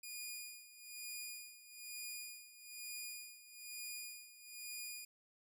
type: tone with tremolo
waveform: 10% pulse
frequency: 2444 Hz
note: D#7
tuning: 32 cents flat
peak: -35 dBFS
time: 0.03-5.05 s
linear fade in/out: 5 ms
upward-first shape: sine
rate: 1.1 Hz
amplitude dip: 80%
effects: none